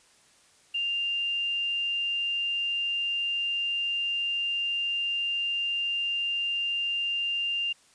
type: tone with quantisation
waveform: sine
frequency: 2794 Hz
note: F7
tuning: in tune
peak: -26 dBFS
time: 0.74-7.73 s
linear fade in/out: 10 ms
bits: 9
effects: white hiss -60 dBFS RMS until 7.94 s + resampled to 22050 Hz